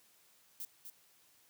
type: noise with echo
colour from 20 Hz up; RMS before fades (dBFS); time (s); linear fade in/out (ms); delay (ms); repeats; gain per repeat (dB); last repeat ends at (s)
violet; -43; 0.6-0.65; 2; 250; 1; -6; 0.9
effects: white hiss -67 dBFS RMS until 1.49 s + high-pass 80 Hz 12 dB/octave